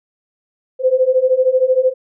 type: beating tone pair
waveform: sine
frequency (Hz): 507 / 520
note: B4 / C5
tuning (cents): +45 / -11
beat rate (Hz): 13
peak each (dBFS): -15 / -13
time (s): 0.79-1.94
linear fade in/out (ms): 50
effects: none